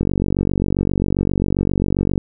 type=click train; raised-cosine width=3 ms; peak=-5 dBFS; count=104; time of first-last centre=0.01-2.178 s; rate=47.5 Hz; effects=none